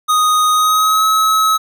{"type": "tone with pitch glide", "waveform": "square", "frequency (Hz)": [1244.5, 1286.2], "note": ["D#6", "E6"], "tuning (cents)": [0, -43], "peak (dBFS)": -11, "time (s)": [0.08, 1.58], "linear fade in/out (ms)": 20, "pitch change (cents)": 57, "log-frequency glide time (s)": [0.52, 1.06], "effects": []}